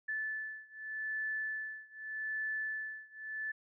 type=beating tone pair; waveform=sine; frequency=1744 / 1744.83 Hz; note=A6 / A6; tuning=-16 / -15 cents; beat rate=0.83 Hz; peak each=-39 / -40 dBFS; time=0.08-3.52 s; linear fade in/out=10 ms; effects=none